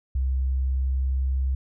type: tone with pitch glide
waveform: sine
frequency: 65.41 to 65.94 Hz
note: C2 to C2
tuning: 0 to +14 cents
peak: -21 dBFS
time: 0.15-1.55 s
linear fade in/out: 5 ms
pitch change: +14 cents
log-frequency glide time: 0.29-1.36 s
effects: none